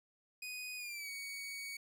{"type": "tone with pitch glide", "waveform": "sawtooth", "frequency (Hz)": [2489, 2243], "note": ["D#7", "C#7"], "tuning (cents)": [0, 20], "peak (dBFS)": -39, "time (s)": [0.42, 1.77], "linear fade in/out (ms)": 5, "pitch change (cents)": -180, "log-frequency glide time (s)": [0.77, 1.1], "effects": ["12-bit"]}